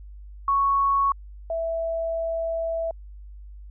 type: tone pair in turn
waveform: sine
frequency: 1108.7 / 659.2 Hz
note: C#6 / E5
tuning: 0 / 0 cents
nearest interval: major sixth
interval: 900 cents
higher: first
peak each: -18 / -24 dBFS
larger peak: first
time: 0.48-1.12 / 1.5-2.91 s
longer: second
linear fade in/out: 2 ms
effects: added 50 Hz sine -39 dBFS peak until 3.7 s